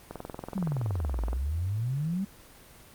click train, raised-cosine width 1 ms, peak -22 dBFS, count 27, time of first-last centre 0.11-1.331 s, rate 21.3 Hz
sine exponential two-way sweep, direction down then up, 202.7 to 53 to 202.7 Hz, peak -27 dBFS, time 0.55-2.25 s, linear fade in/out 10 ms, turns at 1.23 s
effects pink hiss -52 dBFS RMS until 2.94 s + Opus 24 kbps

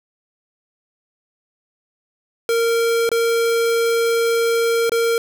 square tone with dropouts, 462.3 Hz, A#4, 14 cents flat, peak -16 dBFS, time 2.49-5.18 s, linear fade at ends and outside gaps 1 ms, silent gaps 3.091-3.116 / 4.895-4.919 s, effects none

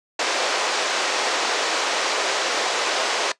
pink band-pass noise, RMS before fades -23 dBFS, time 0.19-3.32 s, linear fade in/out 5 ms, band 420 to 6700 Hz, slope 24 dB/octave, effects noise-tail reverb RT60 0.1 s tail -18 dB re dry + resampled to 22050 Hz

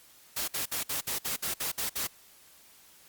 white noise bursts, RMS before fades -32 dBFS, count 10, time 0.36-2.073 s, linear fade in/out 10 ms, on 120 ms, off 57 ms, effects white hiss -57 dBFS RMS until 3.08 s + Opus 48 kbps

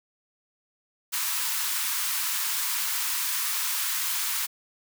white high-pass noise, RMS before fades -28 dBFS, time 1.12-4.47 s, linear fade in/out 20 ms, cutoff 890 Hz, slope 96 dB/octave, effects none

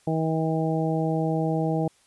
harmonic tone, 160 Hz, D#3, 49 cents sharp, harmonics 1 / 2 / 3 / 4 / 5, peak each -25 / -28 / -30 / -31 / -32 dBFS, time 0.07-1.88 s, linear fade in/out 5 ms, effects white hiss -61 dBFS RMS until 2.06 s + resampled to 24000 Hz

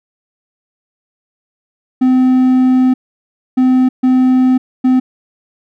triangle tone bursts at uneven times, 256.4 Hz, C4, 35 cents flat, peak -5 dBFS, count 4, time 2.01-2.94 / 3.57-3.89 / 4.03-4.58 / 4.84-5 s, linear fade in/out 10 ms, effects none

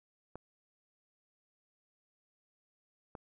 clicks, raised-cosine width 1 ms, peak -30 dBFS, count 2, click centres 0.356 / 3.152 s, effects none

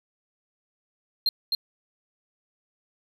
triangle tone with echo, 4189 Hz, C8, 1 cent sharp, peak -18 dBFS, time 1.26-1.29 s, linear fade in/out 2 ms, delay 260 ms, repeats 1, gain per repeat -3 dB, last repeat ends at 1.55 s, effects none

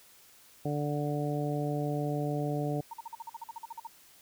harmonic tone, 146.83 Hz, D3, in tune, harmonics 1 / 2 / 3 / 4 / 5, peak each -32 / -35 / -37 / -38 / -39 dBFS, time 0.65-2.81 s, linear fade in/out 5 ms
sine tone bursts, 919 Hz, A#5, 25 cents flat, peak -37 dBFS, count 14, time 2.91-3.872 s, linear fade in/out 5 ms, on 26 ms, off 46 ms
effects white hiss -58 dBFS RMS until 4.21 s

